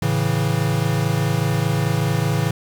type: chord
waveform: square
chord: A major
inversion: none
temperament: equal with one note detuned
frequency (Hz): 110 / 138.59 / 163.49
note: A2 / C#3 / E3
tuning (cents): 0 / 0 / -14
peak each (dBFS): -23 / -22 / -23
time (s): 0.02-2.51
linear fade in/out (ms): 5
effects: 7-bit